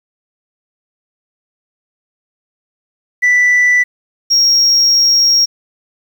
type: tone pair in turn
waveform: sine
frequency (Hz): 1975.5 / 5588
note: B6 / F8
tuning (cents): 0 / 0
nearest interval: octave + tritone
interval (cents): 1800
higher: second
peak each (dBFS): -5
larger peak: neither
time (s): 3.22-3.84 / 4.3-5.46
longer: second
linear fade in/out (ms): 20
effects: tanh soft clip ceiling -6 dBFS + 7-bit